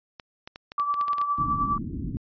clicks, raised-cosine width 0.2 ms, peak -21 dBFS, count 11, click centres 0.198 / 0.475 / 0.559 / 0.719 / 0.798 / 0.941 / 1.012 / 1.082 / 1.132 / 1.183 / 1.215 s
sine tone with tremolo, 1159 Hz, D6, 23 cents flat, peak -20 dBFS, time 0.78-1.78 s, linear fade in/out 2 ms, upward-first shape triangle, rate 9.8 Hz, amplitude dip 65%
white low-pass noise, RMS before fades -32 dBFS, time 1.38-2.17 s, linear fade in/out 0 ms, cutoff 300 Hz, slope 48 dB/octave
effects resampled to 11025 Hz

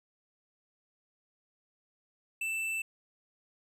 triangle tone with tanh clipping, 2656 Hz, E7, 12 cents sharp, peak -33 dBFS, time 2.41-2.82 s, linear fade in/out 5 ms, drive 15 dB, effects none

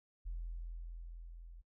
sine tone with level ramp, 42.12 Hz, E1, 38 cents sharp, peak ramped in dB -37 to -50 dBFS, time 0.25-1.62 s, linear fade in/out 20 ms, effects noise-tail reverb RT60 0.1 s tail -25 dB re dry + tanh soft clip ceiling -34 dBFS

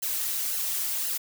blue noise with flanger, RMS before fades -29 dBFS, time 0.02-1.18 s, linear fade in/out 10 ms, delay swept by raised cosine 0.84 to 5.74 ms, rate 1.9 Hz, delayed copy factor -0.85, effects none

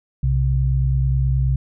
sine tone pair together, 62.69 / 132.1 Hz, B1 / C3, +27 / +17 cents, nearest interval octave + minor second, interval 1290 cents, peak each -18 dBFS, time 0.23-1.56 s, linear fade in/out 5 ms, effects none

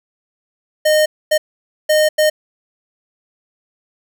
square tone bursts at uneven times, 614 Hz, D#5, 23 cents flat, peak -11 dBFS, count 4, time 0.85-1.06 / 1.31-1.38 / 1.89-2.09 / 2.18-2.3 s, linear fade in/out 10 ms, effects none

